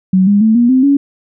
sine tone with pitch steps, 187.4 / 203.2 / 220.3 / 238.9 / 259 / 280.8 Hz, F#3 / G#3 / A3 / A#3 / C4 / C#4, +22 / -38 / +2 / +43 / -17 / +22 cents, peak -6 dBFS, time 0.13-0.97 s, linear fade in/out 5 ms, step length 140 ms, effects none

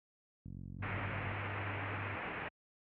click train, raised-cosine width 5 ms, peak -34 dBFS, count 40, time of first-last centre 0.46-1.315 s, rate 45.6 Hz
triangle tone, 100 Hz, G2, 35 cents sharp, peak -39 dBFS, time 0.78-2.16 s, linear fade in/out 20 ms
white low-pass noise, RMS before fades -42 dBFS, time 0.82-2.49 s, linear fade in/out 10 ms, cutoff 2500 Hz, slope 48 dB/octave
effects high-pass 60 Hz 12 dB/octave

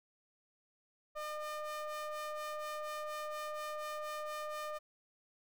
square ring-modulated tone, 302.3 Hz, D#4, 50 cents flat, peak -37 dBFS, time 1.15-4.79 s, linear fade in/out 20 ms, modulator 909 Hz, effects none

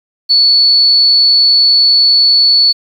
sine tone, 4435 Hz, C#8, in tune, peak -5 dBFS, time 0.29-2.73 s, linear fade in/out 20 ms, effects 7-bit

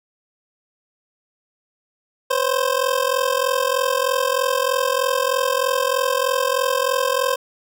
25% pulse ring-modulated tone, 523.3 Hz, C5, in tune, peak -11 dBFS, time 2.3-7.36 s, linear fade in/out 10 ms, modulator 21.6 Hz, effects none

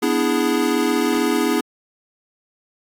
square chord, E dominant seventh, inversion second, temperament equal, 246.9 / 293.7 / 329.6 / 415.3 Hz, B3 / D4 / E4 / G#4, 0 / 0 / 0 / 0 cents, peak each -23 dBFS, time 0.02-1.61 s, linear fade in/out 10 ms, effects AAC 64 kbps

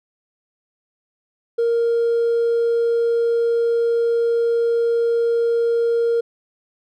triangle tone with hard clipping, 466.2 Hz, A#4, in tune, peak -15 dBFS, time 1.58-6.21 s, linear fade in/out 10 ms, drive 2 dB, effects none

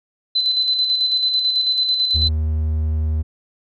sine tone with tremolo, 4034 Hz, B7, 36 cents sharp, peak -14 dBFS, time 0.35-2.29 s, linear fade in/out 10 ms, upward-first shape square, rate 9.1 Hz, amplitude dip 40%
triangle tone, 77.78 Hz, D#2, in tune, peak -15 dBFS, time 2.14-3.23 s, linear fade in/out 20 ms
effects none

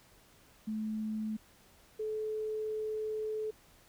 sine tone pair in turn, 216.7 / 432.2 Hz, A3 / A4, -26 / -31 cents, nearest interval octave, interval 1195 cents, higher second, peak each -33 / -33 dBFS, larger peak neither, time 0.67-1.37 / 1.99-3.51 s, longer second, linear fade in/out 10 ms, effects pink hiss -62 dBFS RMS until 3.88 s

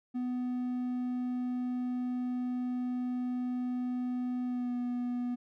triangle tone with pitch glide, 248.9 to 244.9 Hz, B3 to B3, +14 to -14 cents, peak -29 dBFS, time 0.14-5.36 s, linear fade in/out 20 ms, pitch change -28 cents, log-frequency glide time 4.45-4.73 s, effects none

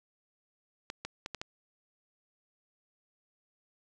clicks, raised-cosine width 0.2 ms, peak -20 dBFS, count 5, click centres 0.901 / 1.05 / 1.261 / 1.347 / 1.415 s, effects resampled to 24000 Hz + 8-bit

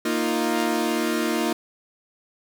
sawtooth chord, Bb suspended fourth, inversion none, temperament equal, 233.1 / 311.1 / 349.2 Hz, Bb3 / Eb4 / F4, 0 / 0 / 0 cents, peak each -22 dBFS, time 0.05-1.53 s, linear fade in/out 5 ms, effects none

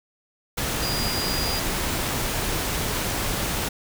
sine tone in noise, 4859 Hz, D#8, 42 cents flat, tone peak -28 dBFS, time 0.82-1.6 s, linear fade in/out 10 ms, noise pink, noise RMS -26 dBFS, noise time 0.57-3.69 s, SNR -5 dB, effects none

